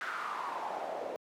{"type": "noise with band-pass filter sweep", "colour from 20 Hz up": "pink", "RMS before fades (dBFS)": -38, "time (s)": [0.01, 1.16], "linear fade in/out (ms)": 0, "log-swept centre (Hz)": [1500, 540], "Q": 4.3, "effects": ["high-pass 200 Hz 12 dB/octave"]}